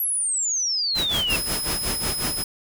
sine exponential sweep, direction down, 11800 to 2641 Hz, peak -21 dBFS, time 0-1.36 s, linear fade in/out 2 ms
pink noise with tremolo, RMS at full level -26 dBFS, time 0.94-2.44 s, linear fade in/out 50 ms, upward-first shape sine, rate 5.5 Hz, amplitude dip 85%
10% pulse tone, 5110 Hz, D#8, 45 cents sharp, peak -20 dBFS, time 1.3-2.44 s, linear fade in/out 2 ms
effects none

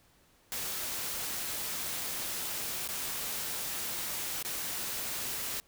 white noise with dropouts, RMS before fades -36 dBFS, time 0.52-5.6 s, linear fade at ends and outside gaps 0 ms, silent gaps 2.876-2.888 / 4.426-4.449 s, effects pink hiss -65 dBFS RMS until 5.67 s

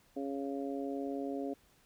harmonic tone, 138.6 Hz, C#3, in tune, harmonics 2 / 3 / 4 / 5, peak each -37 / -41 / -43 / -45 dBFS, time 0.16-1.54 s, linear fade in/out 10 ms, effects pink hiss -67 dBFS RMS until 1.85 s

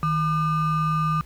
triangle ring-modulated tone, 681 Hz, F5, 44 cents flat, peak -15 dBFS, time 0.03-1.21 s, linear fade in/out 0 ms, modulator 524 Hz, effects added 60 Hz sine -42 dBFS peak until 1.25 s + pink hiss -53 dBFS RMS until 1.25 s

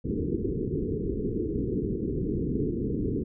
white low-pass noise, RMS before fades -29 dBFS, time 0.04-3.24 s, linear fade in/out 10 ms, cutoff 450 Hz, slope 96 dB/octave, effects none

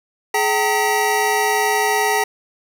square tone cluster, 421.9 / 771 / 914 / 1933 Hz, G#4 / G5 / A#5 / B6, +27 / -29 / -34 / -38 cents, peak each -22 dBFS, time 0.34-2.24 s, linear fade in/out 5 ms, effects none

